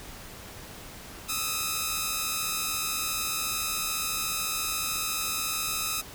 5% pulse tone pair together, 1244.5 / 1318.5 Hz, D#6 / E6, 0 / 0 cents, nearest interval minor second, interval 100 cents, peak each -19 dBFS, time 1.28-6.02 s, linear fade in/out 20 ms, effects pink hiss -44 dBFS RMS until 6.14 s

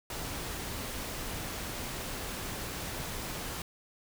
pink noise, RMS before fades -38 dBFS, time 0.1-3.62 s, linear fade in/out 2 ms, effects none

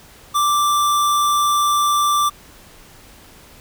square tone, 1174.7 Hz, D6, in tune, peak -15 dBFS, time 0.34-2.3 s, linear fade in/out 20 ms, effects pink hiss -45 dBFS RMS until 3.6 s

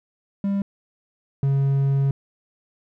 triangle tone pair in turn, 198.6 / 137.74 Hz, G3 / C#3, +23 / -11 cents, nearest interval tritone, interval 634 cents, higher first, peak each -18 / -15 dBFS, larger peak second, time 0.44-0.62 / 1.43-2.11 s, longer second, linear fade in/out 2 ms, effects none

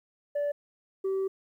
sine tone pair in turn, 580 / 385 Hz, D5 / G4, -22 / -31 cents, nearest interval perfect fifth, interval 709 cents, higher first, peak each -24 / -24 dBFS, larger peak neither, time 0.35-0.52 / 1.04-1.28 s, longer second, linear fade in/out 10 ms, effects tanh soft clip ceiling -25 dBFS + 11-bit

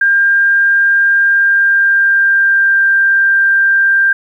sine tone with pitch glide, 1600 to 1585.3 Hz, G6 to G6, +35 to +19 cents, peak -7 dBFS, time 0.01-4.13 s, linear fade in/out 5 ms, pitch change -16 cents, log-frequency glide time 1.27-2.86 s, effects 8-bit

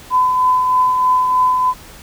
sine tone with tremolo, 1011 Hz, B5, 40 cents sharp, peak -9 dBFS, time 0.1-1.74 s, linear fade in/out 50 ms, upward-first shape triangle, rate 3.2 Hz, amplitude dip 40%, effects pink hiss -39 dBFS RMS until 2.02 s

